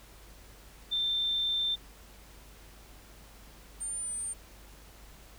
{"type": "tone pair in turn", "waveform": "sine", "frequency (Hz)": [3572, 9001], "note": ["A7", "C#9"], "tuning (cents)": [25, 25], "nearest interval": "octave + major third", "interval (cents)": 1600, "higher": "second", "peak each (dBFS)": [-27, -33], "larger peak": "first", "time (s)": [[0.91, 1.76], [3.8, 4.34]], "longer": "first", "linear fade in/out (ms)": 20, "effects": ["added 50 Hz sine -53 dBFS peak until 5.38 s", "pink hiss -55 dBFS RMS until 5.38 s"]}